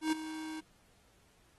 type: tone with ADSR envelope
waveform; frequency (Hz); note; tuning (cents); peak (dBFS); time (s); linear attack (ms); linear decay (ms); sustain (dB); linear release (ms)
square; 314.4; D#4; +18; -27; 0.01-0.61; 110; 16; -13; 17
effects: pink hiss -68 dBFS RMS until 1.58 s + AAC 32 kbps